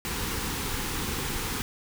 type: band-stop noise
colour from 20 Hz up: pink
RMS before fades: -31 dBFS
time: 0.05-1.62 s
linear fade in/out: 0 ms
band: 520 to 760 Hz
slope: 96 dB/octave
effects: none